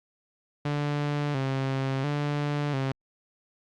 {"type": "tone with vibrato", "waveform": "sawtooth", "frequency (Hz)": 140, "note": "C#3", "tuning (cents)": 18, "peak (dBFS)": -22, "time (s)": [0.65, 2.92], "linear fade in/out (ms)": 5, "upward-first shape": "square", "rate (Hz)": 0.72, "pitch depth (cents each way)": 74, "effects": ["low-pass 4000 Hz 12 dB/octave", "Opus 48 kbps"]}